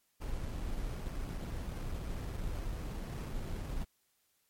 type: noise with sample-and-hold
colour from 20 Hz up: brown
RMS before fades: -38 dBFS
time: 0.2-3.85 s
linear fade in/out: 20 ms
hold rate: 3675 Hz
effects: white hiss -75 dBFS RMS until 4.49 s + MP3 64 kbps